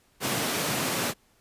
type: high-pass noise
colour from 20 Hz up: pink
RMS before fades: -28 dBFS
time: 0.2-1.14 s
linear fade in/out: 50 ms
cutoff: 130 Hz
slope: 24 dB/octave
effects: pink hiss -64 dBFS RMS until 1.4 s + resampled to 32000 Hz